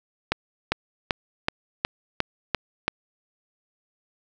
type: accelerating click train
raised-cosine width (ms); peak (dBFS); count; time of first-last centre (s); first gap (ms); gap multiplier
0.3; -5; 8; 0.32-2.88; 400; 0.97
effects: none